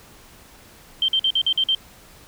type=tone bursts; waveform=sine; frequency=3136 Hz; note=G7; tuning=in tune; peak=-16 dBFS; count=7; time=1.02-1.749 s; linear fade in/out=2 ms; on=63 ms; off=48 ms; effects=pink hiss -48 dBFS RMS until 2.27 s